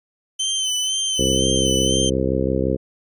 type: tone with vibrato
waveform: 25% pulse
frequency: 3071 Hz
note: G7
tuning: 36 cents flat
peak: -16 dBFS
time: 0.39-2.1 s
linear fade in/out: 10 ms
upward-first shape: sine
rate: 2 Hz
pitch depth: 46 cents each way
type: harmonic tone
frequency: 65.8 Hz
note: C2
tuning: 10 cents sharp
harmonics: 1 / 2 / 3 / 4 / 5 / 6 / 7 / 8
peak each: -26 / -26 / -26 / -26 / -26 / -26 / -26 / -26 dBFS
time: 1.18-2.77 s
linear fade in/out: 20 ms
effects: resampled to 32000 Hz